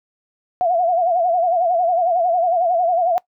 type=tone with vibrato; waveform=sine; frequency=698.5 Hz; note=F5; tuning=in tune; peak=-14 dBFS; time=0.61-3.18 s; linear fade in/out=0 ms; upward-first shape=sine; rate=11 Hz; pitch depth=100 cents each way; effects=noise-tail reverb RT60 0.1 s tail -21 dB re dry